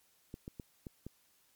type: clicks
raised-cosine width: 3 ms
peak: -30 dBFS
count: 5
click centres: 0.341 / 0.479 / 0.598 / 0.868 / 1.066 s
effects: white hiss -70 dBFS RMS until 1.55 s + MP3 96 kbps